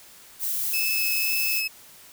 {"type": "noise", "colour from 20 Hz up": "violet", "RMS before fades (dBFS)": -27, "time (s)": [0.39, 1.63], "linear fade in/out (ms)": 50}
{"type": "tone with vibrato", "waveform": "30% pulse", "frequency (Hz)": 2600, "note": "E7", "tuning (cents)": -24, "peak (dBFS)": -22, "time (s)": [0.73, 1.68], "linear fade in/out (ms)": 10, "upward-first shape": "sine", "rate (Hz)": 1.9, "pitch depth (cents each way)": 9}
{"effects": ["white hiss -49 dBFS RMS until 2.12 s"]}